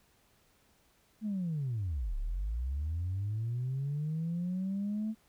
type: linear two-way sweep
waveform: sine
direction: down then up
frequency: 221.9 to 32.7 to 221.9 Hz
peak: -30 dBFS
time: 1.21-5.15 s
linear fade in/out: 50 ms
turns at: 2.16 s
effects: tanh soft clip ceiling -28 dBFS + pink hiss -68 dBFS RMS until 5.28 s